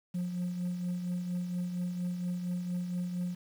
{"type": "tone with tremolo", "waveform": "sine", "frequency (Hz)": 178.2, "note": "F3", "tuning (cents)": 35, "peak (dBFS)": -27, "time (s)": [0.14, 3.35], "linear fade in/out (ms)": 10, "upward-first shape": "triangle", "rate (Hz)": 4.3, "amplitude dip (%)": 60, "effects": ["tanh soft clip ceiling -29 dBFS", "9-bit"]}